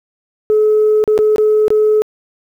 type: tone with dropouts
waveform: sine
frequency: 428.1 Hz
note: A4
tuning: 47 cents flat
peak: -7 dBFS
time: 0.5-2.02 s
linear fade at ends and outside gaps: 0 ms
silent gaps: 1.04-1.077 / 1.178-1.189 / 1.36-1.382 / 1.681-1.704 s
effects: tanh soft clip ceiling -5 dBFS + 8-bit